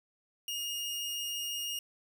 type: tone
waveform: sawtooth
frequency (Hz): 2849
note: F7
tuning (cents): +34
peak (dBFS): -31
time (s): 0.48-1.79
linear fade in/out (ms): 2
effects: none